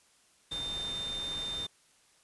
sine tone in noise, 3600 Hz, A7, 39 cents sharp, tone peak -34 dBFS, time 0.51-1.67 s, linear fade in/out 10 ms, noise pink, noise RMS -44 dBFS, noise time 0.51-1.67 s, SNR +7 dB, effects white hiss -65 dBFS RMS until 2.23 s + resampled to 24000 Hz

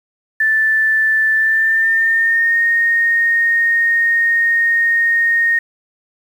sine tone with pitch glide, 1760 to 1852.8 Hz, A6 to A#6, 0 to -11 cents, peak -11 dBFS, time 0.4-5.59 s, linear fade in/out 5 ms, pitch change +89 cents, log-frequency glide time 1.34-2.62 s, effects 7-bit

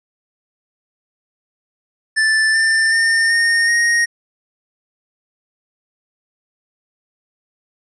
square tone with pitch steps, 1760 / 1786.6 / 1813.7 / 1841.1 / 1869 Hz, A6 / A6 / A#6 / A#6 / A#6, 0 / +26 / -48 / -22 / +4 cents, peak -13 dBFS, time 2.16-4.06 s, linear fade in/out 20 ms, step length 380 ms, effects resampled to 22050 Hz

